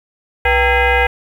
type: tone with frequency modulation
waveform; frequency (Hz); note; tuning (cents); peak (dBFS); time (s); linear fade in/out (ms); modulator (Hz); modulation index
sine; 784; G5; 0; -10; 0.45-1.07; 5; 424; 3.9
effects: 7-bit